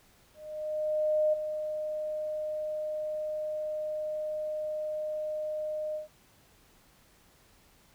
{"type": "tone with ADSR envelope", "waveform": "sine", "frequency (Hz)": 613, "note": "D#5", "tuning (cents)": -26, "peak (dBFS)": -22, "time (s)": [0.34, 6.08], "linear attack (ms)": 990, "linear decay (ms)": 12, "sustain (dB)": -9, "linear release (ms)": 130, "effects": ["pink hiss -62 dBFS RMS until 7.94 s"]}